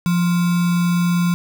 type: tone with sample-and-hold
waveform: sine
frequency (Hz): 174.61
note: F3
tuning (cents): 0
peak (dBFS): -14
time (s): 0.06-1.34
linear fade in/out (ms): 0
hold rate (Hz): 1225
effects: none